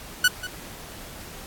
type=tone with echo; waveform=sawtooth; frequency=1480 Hz; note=F#6; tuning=in tune; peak=-11 dBFS; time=0.24-0.28 s; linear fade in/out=5 ms; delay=190 ms; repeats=1; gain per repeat=-15 dB; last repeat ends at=0.47 s; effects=pink hiss -41 dBFS RMS until 1.46 s + AAC 64 kbps